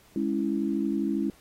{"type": "chord", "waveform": "sine", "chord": "C# minor", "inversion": "second", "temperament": "equal", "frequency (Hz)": [207.7, 277.2, 329.6], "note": ["G#3", "C#4", "E4"], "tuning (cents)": [0, 0, 0], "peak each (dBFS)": -29, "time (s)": [0.16, 1.3], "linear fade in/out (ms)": 2, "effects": ["pink hiss -58 dBFS RMS until 1.4 s", "AAC 48 kbps"]}